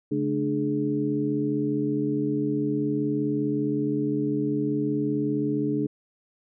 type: tone cluster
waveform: sine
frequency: 140.7 / 216 / 295.5 / 420.9 Hz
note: C#3 / A3 / D4 / G#4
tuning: +26 / -32 / +11 / +23 cents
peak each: -31 / -31 / -25 / -30 dBFS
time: 0.11-5.87 s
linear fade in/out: 10 ms
effects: none